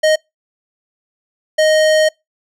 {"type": "tone bursts at uneven times", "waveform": "square", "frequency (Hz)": 622.3, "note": "D#5", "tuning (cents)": 0, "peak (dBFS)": -10, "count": 2, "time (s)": [[0.03, 0.16], [1.58, 2.09]], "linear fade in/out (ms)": 10, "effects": ["noise-tail reverb RT60 0.2 s tail -26 dB re dry", "low-pass 8000 Hz 12 dB/octave"]}